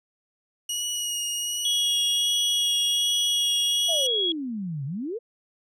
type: tone with vibrato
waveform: 20% pulse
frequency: 2894 Hz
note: F#7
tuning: 39 cents flat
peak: -21 dBFS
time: 0.69-4.07 s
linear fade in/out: 5 ms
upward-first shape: sine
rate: 1.3 Hz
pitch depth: 19 cents each way
type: tone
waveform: sine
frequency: 3322 Hz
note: G#7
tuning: in tune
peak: -22 dBFS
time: 1.65-4.32 s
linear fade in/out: 2 ms
type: exponential two-way sweep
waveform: sine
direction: down then up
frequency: 698.5 to 130.81 to 497.2 Hz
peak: -28 dBFS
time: 3.88-5.19 s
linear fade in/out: 20 ms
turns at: 4.85 s
effects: none